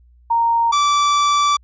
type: tone pair in turn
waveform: sine / 45% pulse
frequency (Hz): 928 / 1162.1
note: A#5 / D6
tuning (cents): -8 / -19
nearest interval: major third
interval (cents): 389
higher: second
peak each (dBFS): -13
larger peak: neither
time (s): 0.3-0.72 / 0.72-1.57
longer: second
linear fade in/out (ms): 10
effects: added 60 Hz sine -47 dBFS peak until 1.63 s + resampled to 16000 Hz